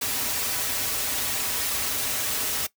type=noise with comb filter; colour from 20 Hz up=white; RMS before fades=-27 dBFS; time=0.01-2.67 s; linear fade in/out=10 ms; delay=5.7 ms; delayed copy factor=-0.7; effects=noise-tail reverb RT60 0.1 s tail -18 dB re dry